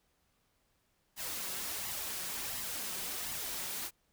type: noise with flanger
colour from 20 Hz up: white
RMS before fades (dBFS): -39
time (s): 1.16-3.91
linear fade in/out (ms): 50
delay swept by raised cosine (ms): 0.99 to 5.49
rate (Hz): 1.4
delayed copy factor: +0.5
effects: pink hiss -75 dBFS RMS until 4.12 s